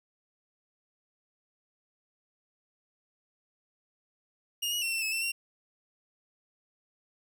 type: tone with pitch steps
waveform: sawtooth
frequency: 2845 / 2903 / 2715 / 2688 / 2592 / 2683 / 2749 Hz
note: F7 / F#7 / F7 / E7 / E7 / E7 / F7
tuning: +31 / -34 / -50 / +33 / -30 / +30 / -28 cents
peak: -26 dBFS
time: 4.62-5.32 s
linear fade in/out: 10 ms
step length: 100 ms
effects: none